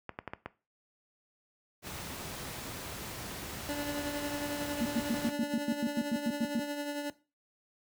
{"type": "clicks", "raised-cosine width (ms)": 0.5, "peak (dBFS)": -22, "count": 5, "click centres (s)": [0.093, 0.189, 0.277, 0.335, 0.46]}
{"type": "noise", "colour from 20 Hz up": "pink", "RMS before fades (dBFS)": -41, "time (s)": [1.82, 5.33], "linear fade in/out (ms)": 50}
{"type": "tone with tremolo", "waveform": "25% pulse", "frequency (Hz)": 290.3, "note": "D4", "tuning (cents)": -20, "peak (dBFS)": -28, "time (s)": [3.69, 7.1], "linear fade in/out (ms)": 0, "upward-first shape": "triangle", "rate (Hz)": 11, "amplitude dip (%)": 50}
{"type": "tone bursts", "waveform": "sine", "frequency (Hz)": 233.6, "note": "A#3", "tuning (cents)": 4, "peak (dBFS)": -27, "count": 13, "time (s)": [4.81, 6.595], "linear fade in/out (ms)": 2, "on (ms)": 45, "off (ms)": 100}
{"effects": ["noise-tail reverb RT60 0.3 s tail -17 dB re dry", "high-pass 60 Hz 12 dB/octave"]}